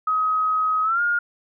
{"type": "tone with pitch glide", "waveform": "sine", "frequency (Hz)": [1266, 1421], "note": ["D#6", "F6"], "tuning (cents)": [30, 30], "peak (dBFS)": -18, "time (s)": [0.07, 1.19], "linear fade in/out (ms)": 5, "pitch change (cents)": 200, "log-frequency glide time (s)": [0.83, 1.01], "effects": []}